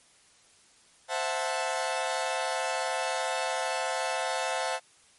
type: chord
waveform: sawtooth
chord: F# half-diminished seventh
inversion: second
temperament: equal with one note detuned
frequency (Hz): 523.3 / 659.3 / 732.8 / 880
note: C5 / E5 / F#5 / A5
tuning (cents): 0 / 0 / -17 / 0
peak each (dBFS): -30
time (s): 1.08-4.8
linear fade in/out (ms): 50
effects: white hiss -60 dBFS RMS until 5.18 s + MP3 48 kbps